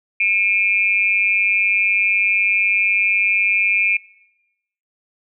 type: tone with amplitude modulation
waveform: sine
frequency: 2400 Hz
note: D7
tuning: 37 cents sharp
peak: -10 dBFS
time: 0.2-3.97 s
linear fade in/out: 5 ms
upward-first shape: sine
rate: 196 Hz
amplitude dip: 90%
effects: noise-tail reverb RT60 0.9 s tail -21 dB re dry